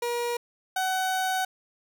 30% pulse tone pair in turn, 477.6 / 751.6 Hz, A#4 / F#5, +42 / +27 cents, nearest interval minor sixth, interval 785 cents, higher second, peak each -24 / -22 dBFS, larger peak second, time 0.02-0.37 / 0.76-1.45 s, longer second, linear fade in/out 5 ms, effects none

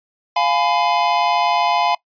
square chord, F diminished, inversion none, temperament just, 698.5 / 838.1 / 1005.8 Hz, F5 / Ab5 / Cb6, 0 / +16 / +31 cents, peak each -20 dBFS, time 0.36-1.95 s, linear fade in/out 5 ms, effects noise-tail reverb RT60 0.1 s tail -22 dB re dry + resampled to 11025 Hz

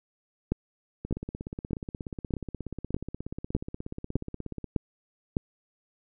two click trains, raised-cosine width 3 ms, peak -12 / -22 dBFS, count 9 / 61, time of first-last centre 0.52-5.368 / 1.05-4.643 s, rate 1.65 / 16.7 Hz, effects none

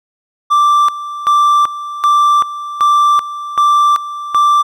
triangle tone with tremolo, 1174.7 Hz, D6, in tune, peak -5 dBFS, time 0.5-4.63 s, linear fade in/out 20 ms, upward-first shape square, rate 1.3 Hz, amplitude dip 80%, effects none

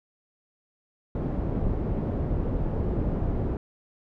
pink low-pass noise, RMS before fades -27 dBFS, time 1.15-3.57 s, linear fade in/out 2 ms, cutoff 450 Hz, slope 12 dB/octave, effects none

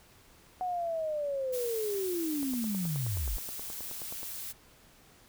sine linear sweep, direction down, 741 to 39.11 Hz, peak -30 dBFS, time 0.61-3.37 s, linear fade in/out 0 ms
blue noise, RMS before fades -40 dBFS, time 1.52-4.53 s, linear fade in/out 20 ms
click train, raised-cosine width 1 ms, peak -31 dBFS, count 18, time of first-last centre 2.43-4.231 s, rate 9.44 Hz
effects pink hiss -59 dBFS RMS until 5.28 s

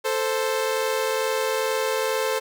sawtooth tone pair together, 441 / 523.3 Hz, A4 / C5, +4 / 0 cents, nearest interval minor third, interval 296 cents, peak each -21 dBFS, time 0.04-2.4 s, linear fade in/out 20 ms, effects none

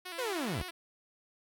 5% pulse tone with vibrato, 350.2 Hz, F4, 5 cents sharp, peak -29 dBFS, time 0.05-0.71 s, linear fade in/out 10 ms, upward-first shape square, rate 7.1 Hz, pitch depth 74 cents each way
sawtooth linear sweep, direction down, 540 to 49 Hz, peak -29 dBFS, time 0.18-0.63 s, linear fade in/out 10 ms
effects none

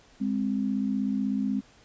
sine tone pair together, 205.4 / 261.6 Hz, G#3 / C4, -19 / 0 cents, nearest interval major third, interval 419 cents, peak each -27 / -28 dBFS, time 0.2-1.61 s, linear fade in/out 20 ms, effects pink hiss -57 dBFS RMS until 1.84 s + resampled to 16000 Hz

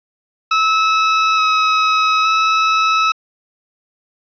sawtooth tone with pitch steps, 1299 / 1280 / 1299 Hz, E6 / D#6 / E6, -26 / +49 / -26 cents, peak -8 dBFS, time 0.51-3.12 s, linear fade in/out 5 ms, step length 870 ms, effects resampled to 11025 Hz + 8-bit

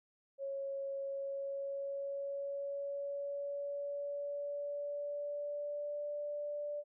sine tone with pitch glide, 550 to 586.1 Hz, C#5 to D5, -14 to -4 cents, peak -37 dBFS, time 0.38-6.84 s, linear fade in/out 50 ms, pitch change +110 cents, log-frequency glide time 1.01-6.05 s, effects none

